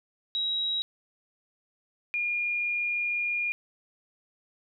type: tone pair in turn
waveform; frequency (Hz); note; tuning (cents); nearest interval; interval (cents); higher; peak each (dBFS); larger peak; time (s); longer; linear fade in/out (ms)
sine; 3844 / 2422; B7 / D#7; -48 / -47; minor sixth; 799; first; -26; neither; 0.35-0.82 / 2.14-3.52; second; 0
effects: none